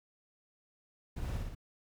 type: noise with echo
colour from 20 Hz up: brown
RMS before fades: -39 dBFS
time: 1.16-1.38 s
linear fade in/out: 10 ms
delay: 57 ms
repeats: 3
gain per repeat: -2 dB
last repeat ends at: 1.551 s
effects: none